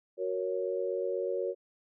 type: chord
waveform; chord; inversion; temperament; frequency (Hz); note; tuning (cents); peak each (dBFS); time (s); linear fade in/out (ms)
sine; F# major; none; equal; 370 / 466.2 / 554.4; F#4 / A#4 / C#5; 0 / 0 / 0; -34; 0.17-1.55; 50
effects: none